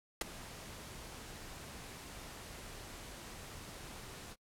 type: noise with ADSR envelope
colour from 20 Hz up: pink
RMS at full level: -30 dBFS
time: 0.21-4.36 s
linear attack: 4 ms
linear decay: 12 ms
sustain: -19 dB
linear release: 45 ms
effects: noise-tail reverb RT60 0.1 s tail -26 dB re dry + low-pass 12000 Hz 12 dB/octave